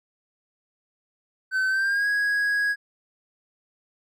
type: tone with pitch glide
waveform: triangle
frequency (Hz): 1528 to 1656.7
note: G6 to G#6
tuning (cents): -45 to -5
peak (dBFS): -19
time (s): 1.51-2.76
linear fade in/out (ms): 50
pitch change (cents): +140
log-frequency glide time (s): 1.68-2.07
effects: none